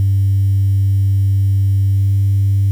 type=tone with pitch glide; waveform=sine; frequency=98 to 98.74 Hz; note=G2 to G2; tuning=0 to +13 cents; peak=-9 dBFS; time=0-2.71 s; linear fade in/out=0 ms; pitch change=+13 cents; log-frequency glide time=1.95-2.17 s; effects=tanh soft clip ceiling -7 dBFS + 7-bit